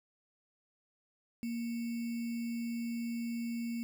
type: tone with sample-and-hold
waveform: sine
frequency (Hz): 233.5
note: A#3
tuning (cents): +3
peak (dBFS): -34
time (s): 1.43-3.83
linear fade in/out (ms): 0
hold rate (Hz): 2450
effects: none